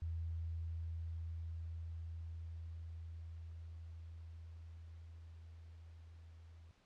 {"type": "tone with level ramp", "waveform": "sine", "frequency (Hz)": 82.41, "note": "E2", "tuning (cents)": 0, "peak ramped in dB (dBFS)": [-38, -55], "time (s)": [0.02, 6.71], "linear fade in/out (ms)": 0, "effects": ["pink hiss -72 dBFS RMS until 6.85 s", "low-pass 5000 Hz 12 dB/octave"]}